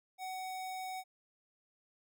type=tone; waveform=square; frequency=749 Hz; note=F#5; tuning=21 cents sharp; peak=-40 dBFS; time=0.18-1.04 s; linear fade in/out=50 ms; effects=none